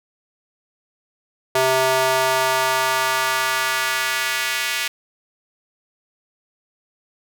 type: tone with high-pass filter sweep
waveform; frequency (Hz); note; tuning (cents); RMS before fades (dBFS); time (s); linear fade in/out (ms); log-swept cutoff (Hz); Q
square; 130.81; C3; 0; -20; 1.55-4.88; 5; 550 to 2200; 1.4
effects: none